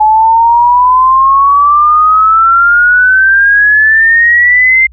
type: exponential sweep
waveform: sine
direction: up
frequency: 852 to 2100 Hz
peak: -3 dBFS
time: 0-4.87 s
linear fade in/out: 10 ms
effects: added 60 Hz sine -33 dBFS peak until 4.92 s